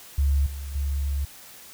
sine tone with level steps, 70 Hz, C#2, 18 cents sharp, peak -18 / -31 / -23 dBFS, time 0.18-1.25 s, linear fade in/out 5 ms, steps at 0.46 / 0.75 s, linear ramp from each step 5 ms, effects white hiss -46 dBFS RMS until 1.73 s

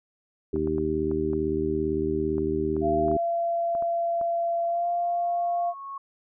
harmonic tone, 77.78 Hz, D#2, in tune, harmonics 1 / 2 / 3 / 4 / 5, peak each -34 / -35 / -33 / -29 / -26 dBFS, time 0.53-3.17 s, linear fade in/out 5 ms
clicks, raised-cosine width 1 ms, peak -27 dBFS, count 12, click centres 0.561 / 0.674 / 0.782 / 1.114 / 1.333 / 2.382 / 2.766 / 3.083 / 3.115 / 3.751 / 3.824 / 4.213 s
sine tone with pitch glide, 681 to 695.3 Hz, F5 to F5, -44 to -8 cents, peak -23 dBFS, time 2.81-5.74 s, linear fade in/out 50 ms, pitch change +36 cents, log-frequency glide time 4.67-4.88 s
sine tone with exponential growth, 1100 Hz, C#6, 14 cents flat, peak -32 dBFS, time 4.41-5.98 s, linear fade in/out 5 ms, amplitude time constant 340 ms
effects none

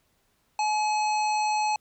harmonic tone, 851 Hz, G#5, 42 cents sharp, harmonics 1 / 3 / 5 / 7 / 9, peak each -23 / -33 / -37 / -40 / -42 dBFS, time 0.59-1.76 s, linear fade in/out 2 ms, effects pink hiss -69 dBFS RMS until 1.8 s

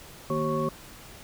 sine tone cluster, 156.5 / 235.1 / 381.9 / 541 / 1108 Hz, D#3 / A#3 / G4 / C#5 / C#6, +10 / +15 / -45 / -42 / -1 cents, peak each -31 dBFS, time 0.3-0.69 s, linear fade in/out 2 ms, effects pink hiss -47 dBFS RMS until 1.23 s

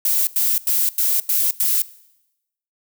violet noise bursts, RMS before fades -18 dBFS, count 6, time 0.05-1.82 s, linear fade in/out 2 ms, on 220 ms, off 90 ms, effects noise-tail reverb RT60 0.9 s tail -20 dB re dry

